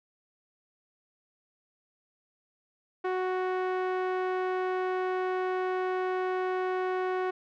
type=tone with low-pass filter; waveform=sawtooth; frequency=370 Hz; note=F#4; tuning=in tune; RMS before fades=-30 dBFS; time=3.04-7.31 s; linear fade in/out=10 ms; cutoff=1600 Hz; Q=0.99; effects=none